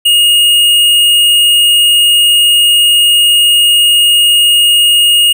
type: tone with hard clipping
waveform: sine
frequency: 2859 Hz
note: F7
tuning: 40 cents sharp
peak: -6 dBFS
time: 0.05-5.33 s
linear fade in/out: 10 ms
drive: 12 dB
effects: none